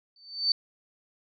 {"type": "tone with exponential growth", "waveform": "sine", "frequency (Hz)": 4550, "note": "C#8", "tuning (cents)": 44, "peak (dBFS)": -18, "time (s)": [0.16, 0.52], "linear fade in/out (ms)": 2, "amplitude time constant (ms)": 77, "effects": []}